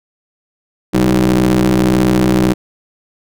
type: ring-modulated tone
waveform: 30% pulse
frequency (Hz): 61.74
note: B1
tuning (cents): 0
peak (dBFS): -4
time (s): 0.93-2.54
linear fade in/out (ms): 20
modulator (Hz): 254
effects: none